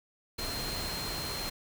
sine tone in noise, 4186 Hz, C8, in tune, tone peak -38 dBFS, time 0.38-1.5 s, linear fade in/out 10 ms, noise pink, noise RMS -37 dBFS, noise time 0.38-1.5 s, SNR -4 dB, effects none

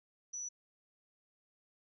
sine tone, 5920 Hz, F#8, in tune, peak -39 dBFS, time 0.33-0.49 s, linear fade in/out 10 ms, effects none

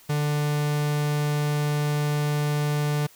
45% pulse tone, 147.8 Hz, D3, 11 cents sharp, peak -22 dBFS, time 0.09-3.07 s, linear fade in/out 10 ms, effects white hiss -53 dBFS RMS until 3.15 s

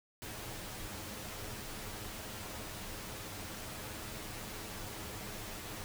pink noise with comb filter, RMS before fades -44 dBFS, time 0.22-5.84 s, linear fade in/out 0 ms, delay 9.5 ms, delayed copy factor +0.5, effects none

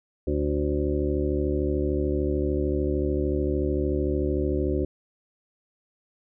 harmonic tone with a mistuned harmonic, 73.42 Hz, D2, in tune, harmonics 1 / 2 / 3 / 4 / 5 / 7 / 8, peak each -27 / -34 / -36 / -29 / -27 / -33 / -38 dBFS, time 0.27-4.85 s, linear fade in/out 5 ms, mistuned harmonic 8, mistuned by -29 cents, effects none

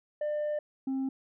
sine tone pair in turn, 598 / 266.4 Hz, D5 / C4, +31 / +31 cents, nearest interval octave + major second, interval 1400 cents, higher first, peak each -26 dBFS, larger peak neither, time 0.21-0.59 / 0.87-1.09 s, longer first, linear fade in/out 5 ms, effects tanh soft clip ceiling -28 dBFS

